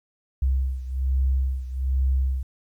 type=beating tone pair; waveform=sine; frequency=65.41 / 66.61 Hz; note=C2 / C2; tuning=0 / +32 cents; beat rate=1.2 Hz; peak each=-22 / -26 dBFS; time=0.42-2.43 s; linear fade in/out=5 ms; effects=10-bit